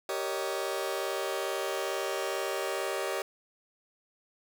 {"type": "chord", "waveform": "sawtooth", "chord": "Eb dominant seventh", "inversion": "first", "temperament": "just", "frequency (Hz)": [388.9, 466.7, 560, 622.3], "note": ["G4", "Bb4", "Db5", "Eb5"], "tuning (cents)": [-14, 2, 18, 0], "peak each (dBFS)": [-31, -34, -32, -33], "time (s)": [0.09, 3.22], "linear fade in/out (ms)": 2, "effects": []}